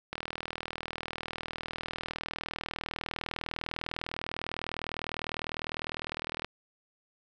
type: click train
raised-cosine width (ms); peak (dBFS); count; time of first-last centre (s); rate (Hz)
0.3; -18; 253; 0.13-6.446; 39.9
effects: none